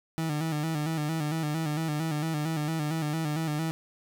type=tone with vibrato; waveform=30% pulse; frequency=155.56 Hz; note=D#3; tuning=in tune; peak=-25 dBFS; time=0.18-3.71 s; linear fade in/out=0 ms; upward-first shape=square; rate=4.4 Hz; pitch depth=68 cents each way; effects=none